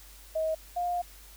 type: tone pair in turn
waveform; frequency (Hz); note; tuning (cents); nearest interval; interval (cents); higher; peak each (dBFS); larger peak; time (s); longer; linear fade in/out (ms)
sine; 635 / 706.4; D#5 / F5; +35 / +20; major second; 185; second; -26 / -27; first; 0.35-0.55 / 0.76-1.02; second; 10
effects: added 49 Hz sine -51 dBFS peak until 1.36 s + white hiss -53 dBFS RMS until 1.36 s